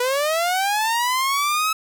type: linear sweep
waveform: sawtooth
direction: up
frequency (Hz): 484.3 to 1298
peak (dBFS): -15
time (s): 0-1.73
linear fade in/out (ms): 5
effects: none